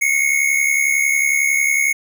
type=tone pair together; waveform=square; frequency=2146 / 2217 Hz; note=C7 / C#7; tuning=+43 / 0 cents; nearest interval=minor second; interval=57 cents; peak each=-19 / -17 dBFS; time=0.01-1.93 s; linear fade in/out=10 ms; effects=none